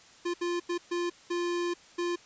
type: tone bursts at uneven times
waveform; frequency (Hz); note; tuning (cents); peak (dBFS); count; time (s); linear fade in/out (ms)
square; 348.4; F4; -4; -29; 6; 0.25-0.34 / 0.41-0.6 / 0.69-0.78 / 0.91-1.1 / 1.3-1.74 / 1.98-2.16; 10
effects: white hiss -55 dBFS RMS until 2.25 s + resampled to 16000 Hz